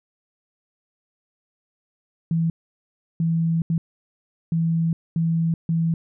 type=tone bursts at uneven times; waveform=sine; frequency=164.81 Hz; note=E3; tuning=in tune; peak=-18 dBFS; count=6; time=2.31-2.5 / 3.2-3.62 / 3.7-3.78 / 4.52-4.93 / 5.16-5.54 / 5.69-5.94 s; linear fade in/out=2 ms; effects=none